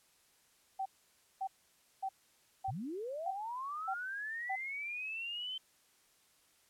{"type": "tone bursts", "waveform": "sine", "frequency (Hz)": 771, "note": "G5", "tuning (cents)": -29, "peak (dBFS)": -34, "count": 7, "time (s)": [0.79, 4.559], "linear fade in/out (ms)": 10, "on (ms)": 67, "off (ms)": 550}
{"type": "linear sweep", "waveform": "sine", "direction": "up", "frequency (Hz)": [86.3, 3100], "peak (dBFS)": -38, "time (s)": [2.68, 5.58], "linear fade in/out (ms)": 5}
{"effects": ["white hiss -69 dBFS RMS until 6.69 s", "low-pass 12000 Hz 12 dB/octave"]}